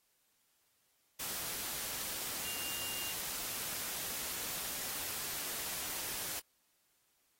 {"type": "tone in noise", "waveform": "sine", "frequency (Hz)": 2800, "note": "F7", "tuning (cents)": 4, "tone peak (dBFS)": -44, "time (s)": [2.44, 3.13], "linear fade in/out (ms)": 10, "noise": "white", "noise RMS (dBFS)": -40, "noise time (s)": [1.19, 6.4], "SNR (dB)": -7, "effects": ["white hiss -75 dBFS RMS until 7.39 s", "AAC 48 kbps"]}